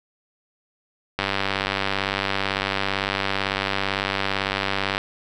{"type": "click train", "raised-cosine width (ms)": 0.3, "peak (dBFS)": -6, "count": 372, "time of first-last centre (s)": [1.19, 4.98], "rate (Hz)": 97.9, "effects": []}